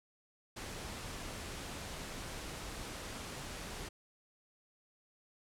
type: noise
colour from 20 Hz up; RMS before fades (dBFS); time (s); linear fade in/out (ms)
pink; -44; 0.56-3.89; 10
effects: low-pass 10000 Hz 12 dB/octave